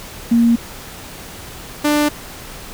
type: tone pair in turn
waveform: sine / sawtooth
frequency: 233.5 / 296.2 Hz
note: A#3 / D4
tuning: +3 / +15 cents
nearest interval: major third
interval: 412 cents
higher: second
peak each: -9 dBFS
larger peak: neither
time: 0.31-0.56 / 1.84-2.09 s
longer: neither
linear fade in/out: 10 ms
effects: pink hiss -34 dBFS RMS until 2.73 s